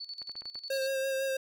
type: tone with tremolo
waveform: sine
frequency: 4459 Hz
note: C#8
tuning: 9 cents sharp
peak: -37 dBFS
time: 0-0.89 s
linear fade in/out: 10 ms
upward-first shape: square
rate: 11 Hz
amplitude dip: 75%
type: clicks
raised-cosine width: 0.5 ms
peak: -35 dBFS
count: 6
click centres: 0.218 / 0.295 / 0.355 / 0.42 / 0.456 / 0.555 s
type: tone with vibrato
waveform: square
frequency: 536 Hz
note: C5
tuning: 42 cents sharp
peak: -30 dBFS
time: 0.7-1.37 s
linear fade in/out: 5 ms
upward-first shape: sine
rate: 6 Hz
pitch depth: 20 cents each way
effects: none